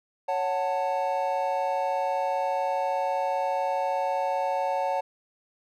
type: chord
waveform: triangle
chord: F# minor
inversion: second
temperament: just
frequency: 555 / 740 / 888 Hz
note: C#5 / F#5 / A5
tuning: +2 / 0 / +16 cents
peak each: -27 dBFS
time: 0.28-5.01 s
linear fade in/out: 10 ms
effects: none